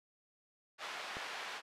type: band-pass noise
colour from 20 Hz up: pink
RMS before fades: -44 dBFS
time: 0.78-1.62 s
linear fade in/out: 50 ms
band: 840 to 3600 Hz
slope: 12 dB/octave
type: click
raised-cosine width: 1 ms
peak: -29 dBFS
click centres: 1.169 s
effects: resampled to 32000 Hz